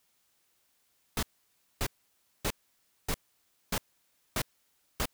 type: noise bursts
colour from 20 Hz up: pink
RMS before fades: -30 dBFS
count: 7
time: 1.17-5.056 s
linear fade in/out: 2 ms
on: 58 ms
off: 580 ms
effects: white hiss -72 dBFS RMS until 5.13 s